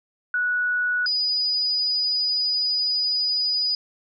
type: tone pair in turn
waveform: sine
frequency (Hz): 1470 / 4944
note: F#6 / D#8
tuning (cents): -12 / -12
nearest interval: octave + major sixth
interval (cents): 2100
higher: second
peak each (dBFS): -20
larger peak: neither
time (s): 0.34-1.06 / 1.06-3.75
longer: second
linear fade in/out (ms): 2
effects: none